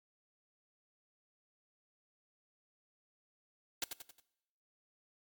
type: noise with echo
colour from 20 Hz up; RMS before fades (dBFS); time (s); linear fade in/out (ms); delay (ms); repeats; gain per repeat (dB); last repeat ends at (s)
white; -34; 3.82-3.84; 2; 90; 4; -7; 4.2
effects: noise-tail reverb RT60 0.9 s tail -21 dB re dry + MP3 96 kbps